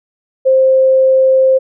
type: tone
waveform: sine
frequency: 526 Hz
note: C5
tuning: 9 cents sharp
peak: -6 dBFS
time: 0.45-1.59 s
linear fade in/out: 20 ms
effects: none